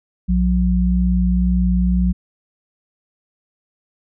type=tone pair together; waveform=sine; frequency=59.84 / 181.6 Hz; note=A#1 / F#3; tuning=+46 / -32 cents; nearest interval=octave + perfect fifth; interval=1922 cents; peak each=-16 dBFS; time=0.28-2.13 s; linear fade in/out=20 ms; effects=none